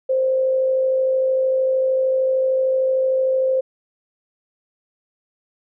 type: tone with amplitude modulation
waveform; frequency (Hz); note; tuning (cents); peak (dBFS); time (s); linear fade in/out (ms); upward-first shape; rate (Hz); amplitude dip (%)
sine; 523.3; C5; 0; -14; 0.09-3.61; 10; sine; 53.2; 30
effects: none